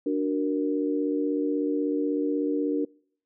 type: chord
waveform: sine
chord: D augmented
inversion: none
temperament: equal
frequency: 293.7 / 370 / 466.2 Hz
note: D4 / F#4 / A#4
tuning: 0 / 0 / 0 cents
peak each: -25 / -31 / -29 dBFS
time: 0.06-2.85 s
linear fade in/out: 5 ms
effects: noise-tail reverb RT60 0.6 s tail -26 dB re dry